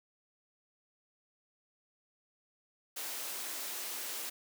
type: high-pass noise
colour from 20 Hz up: white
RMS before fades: -40 dBFS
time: 2.96-4.3 s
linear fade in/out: 10 ms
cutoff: 270 Hz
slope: 24 dB/octave
effects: none